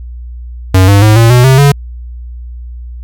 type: tone with pitch steps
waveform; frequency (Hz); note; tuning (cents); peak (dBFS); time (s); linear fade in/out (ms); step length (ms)
square; 93.6 / 100.32 / 107.52 / 115.24 / 123.51 / 132.37 / 141.87; F#2 / G2 / A2 / A#2 / B2 / C3 / C#3; +20 / +41 / -39 / -19 / +1 / +20 / +40; -3; 0.74-1.72; 5; 140
effects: added 60 Hz sine -22 dBFS peak until 3.03 s